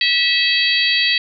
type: harmonic tone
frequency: 650 Hz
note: E5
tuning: 24 cents flat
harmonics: 3 / 4 / 5 / 6 / 7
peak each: -20 / -20 / -20 / -20 / -20 dBFS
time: 0.01-1.18 s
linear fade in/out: 2 ms
effects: none